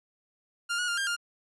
sawtooth tone with pitch steps, 1401 / 1451 / 1402 / 1600 / 1407 Hz, F6 / F#6 / F6 / G6 / F6, +5 / -34 / +6 / +35 / +12 cents, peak -24 dBFS, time 0.69-1.165 s, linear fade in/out 20 ms, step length 95 ms, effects resampled to 24000 Hz

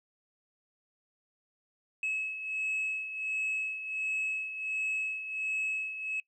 sine beating tone pair, 2579 / 2580.4 Hz, E7 / E7, -39 / -38 cents, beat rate 1.4 Hz, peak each -37 / -31 dBFS, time 2.03-6.2 s, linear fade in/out 2 ms, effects noise-tail reverb RT60 0.1 s tail -23 dB re dry + tanh soft clip ceiling -27 dBFS

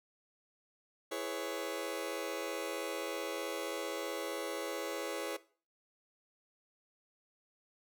sawtooth chord, C# minor seventh, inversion first, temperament just, 332.6 / 415.8 / 498.9 / 554.4 Hz, E4 / G#4 / B4 / C#5, +16 / +2 / +17 / 0 cents, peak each -39 / -38 / -38 / -37 dBFS, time 1.11-5.37 s, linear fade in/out 10 ms, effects noise-tail reverb RT60 0.4 s tail -18 dB re dry

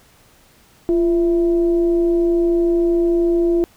sine tone with frequency modulation, 343.6 Hz, F4, 28 cents flat, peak -13 dBFS, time 0.89-3.64 s, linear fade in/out 0 ms, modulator 317 Hz, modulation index 0.32, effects pink hiss -52 dBFS RMS until 3.76 s

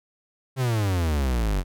45% pulse exponential sweep, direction down, 135.6 to 44.71 Hz, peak -21 dBFS, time 0.56-1.64 s, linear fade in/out 50 ms, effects none

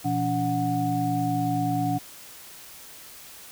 sine tone cluster, 119.9 / 170.1 / 285.4 / 734 Hz, A#2 / F3 / D4 / F#5, +49 / -45 / -49 / -14 cents, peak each -29 / -30 / -27 / -27 dBFS, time 0.04-1.99 s, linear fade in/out 20 ms, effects white hiss -45 dBFS RMS until 3.51 s

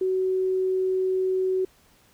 sine tone, 374.8 Hz, F#4, 22 cents sharp, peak -21 dBFS, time 0.01-1.65 s, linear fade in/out 5 ms, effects pink hiss -59 dBFS RMS until 2.13 s

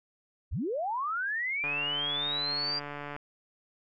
sine linear sweep, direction up, 35.55 to 4803 Hz, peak -29 dBFS, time 0.51-2.8 s, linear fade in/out 20 ms
click train, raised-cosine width 0.5 ms, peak -24 dBFS, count 222, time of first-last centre 1.64-3.164 s, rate 145 Hz
effects none

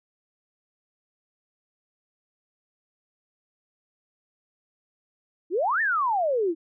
sine exponential two-way sweep, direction up then down, 311.1 to 1864.7 to 311.1 Hz, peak -21 dBFS, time 5.5-6.55 s, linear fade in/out 50 ms, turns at 5.81 s, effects none

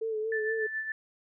sine tone with vibrato, 439 Hz, A4, 4 cents flat, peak -29 dBFS, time 0.01-0.67 s, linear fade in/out 10 ms, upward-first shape sine, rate 4.2 Hz, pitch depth 41 cents each way
sine tone with tremolo, 1759 Hz, A6, 1 cent flat, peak -29 dBFS, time 0.32-0.92 s, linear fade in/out 2 ms, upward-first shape sine, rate 7.1 Hz, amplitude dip 55%
effects none

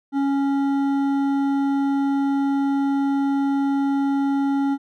sine tone with hard clipping, 277.2 Hz, C#4, in tune, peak -20 dBFS, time 0.12-4.78 s, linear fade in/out 50 ms, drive 9 dB, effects none

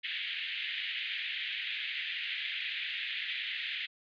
white band-pass noise, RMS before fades -37 dBFS, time 0.03-3.87 s, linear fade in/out 20 ms, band 1800 to 3500 Hz, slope 48 dB/octave, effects resampled to 11025 Hz

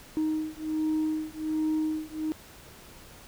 sine beating tone pair, 311.1 / 312.4 Hz, D#4 / D#4, 0 / +7 cents, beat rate 1.3 Hz, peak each -28 dBFS, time 0.17-2.32 s, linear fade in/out 0 ms, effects tanh soft clip ceiling -22 dBFS + pink hiss -50 dBFS RMS until 3.27 s

